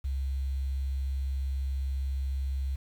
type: tone with quantisation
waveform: sine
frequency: 67.2 Hz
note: C2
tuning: 47 cents sharp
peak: -28 dBFS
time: 0.04-2.76 s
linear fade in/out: 10 ms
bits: 9
effects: none